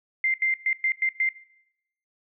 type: tone bursts at uneven times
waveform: sine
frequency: 2091 Hz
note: C7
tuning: 2 cents flat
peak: -20 dBFS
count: 6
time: 0.24-0.34 / 0.42-0.54 / 0.66-0.73 / 0.84-0.92 / 1.02-1.09 / 1.2-1.29 s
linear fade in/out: 2 ms
effects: noise-tail reverb RT60 0.8 s tail -20 dB re dry